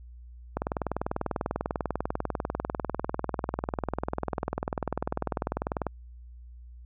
click train, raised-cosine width 1 ms, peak -14 dBFS, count 108, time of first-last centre 0.57-5.867 s, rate 20.2 Hz, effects added 60 Hz sine -44 dBFS peak until 6.85 s

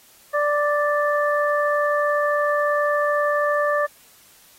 harmonic tone, 587.3 Hz, D5, in tune, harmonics 1 / 2 / 3, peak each -20 / -23 / -25 dBFS, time 0.33-3.87 s, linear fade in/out 20 ms, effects white hiss -52 dBFS RMS until 4.58 s + AAC 48 kbps

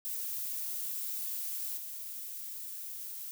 violet noise with level steps, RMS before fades -37 / -42 dBFS, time 0.05-3.31 s, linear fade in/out 0 ms, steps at 1.77 s, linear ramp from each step 5 ms, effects none

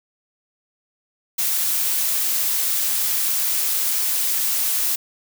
blue noise, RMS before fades -21 dBFS, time 1.38-4.96 s, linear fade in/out 10 ms, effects none

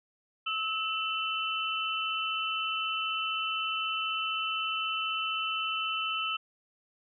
sine tone cluster, 1300 / 2688 / 3023 Hz, E6 / E7 / F#7, -24 / +33 / +36 cents, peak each -33 / -34 / -34 dBFS, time 0.46-6.37 s, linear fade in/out 10 ms, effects none

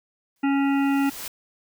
white noise with exponential growth, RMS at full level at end -32 dBFS, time 0.36-1.28 s, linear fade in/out 2 ms, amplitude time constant 200 ms
harmonic tone, 277.2 Hz, C#4, in tune, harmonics 1 / 3 / 5 / 7 / 9 / 10, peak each -19 / -29 / -33 / -36 / -38 / -39 dBFS, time 0.43-1.1 s, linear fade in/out 10 ms
effects none

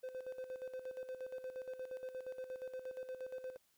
triangle tone with tremolo, 514 Hz, C5, 31 cents flat, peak -39 dBFS, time 0.03-3.57 s, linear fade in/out 10 ms, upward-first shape square, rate 8.5 Hz, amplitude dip 65%, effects white hiss -75 dBFS RMS until 3.77 s

